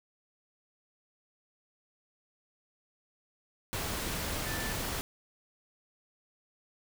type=tone in noise; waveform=sine; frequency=1762 Hz; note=A6; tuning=2 cents sharp; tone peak=-40 dBFS; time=4.46-4.72 s; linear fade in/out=0 ms; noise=pink; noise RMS=-35 dBFS; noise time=3.73-5.01 s; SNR=-8 dB; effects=none